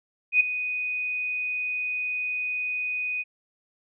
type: tone with ADSR envelope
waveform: sine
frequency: 2489 Hz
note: D#7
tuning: in tune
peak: -13 dBFS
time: 0.32-3.24 s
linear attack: 84 ms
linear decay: 8 ms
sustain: -13 dB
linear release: 32 ms
effects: none